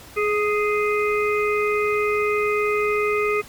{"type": "harmonic tone with a mistuned harmonic", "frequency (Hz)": 415.3, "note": "G#4", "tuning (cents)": 0, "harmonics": [1, 3, 5, 6], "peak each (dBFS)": [-20, -25, -27, -28], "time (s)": [0.16, 3.42], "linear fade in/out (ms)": 20, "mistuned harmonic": 1, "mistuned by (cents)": 17, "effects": ["pink hiss -43 dBFS RMS until 3.48 s", "MP3 96 kbps"]}